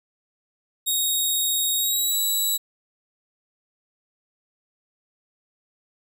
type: tone with pitch glide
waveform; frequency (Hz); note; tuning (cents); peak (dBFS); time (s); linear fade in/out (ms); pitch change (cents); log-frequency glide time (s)
10% pulse; 3759 to 3914; A#7 to B7; +14 to -16; -14; 0.86-2.58; 20; +70; 1.77-2.17
effects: none